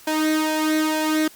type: tone with flanger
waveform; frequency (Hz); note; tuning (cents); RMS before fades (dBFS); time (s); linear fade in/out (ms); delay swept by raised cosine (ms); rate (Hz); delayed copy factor
sawtooth; 311.1; D#4; 0; -21; 0.07-1.28; 5; 2 to 2.72; 2.2; +0.65
effects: white hiss -47 dBFS RMS until 1.35 s + Opus 48 kbps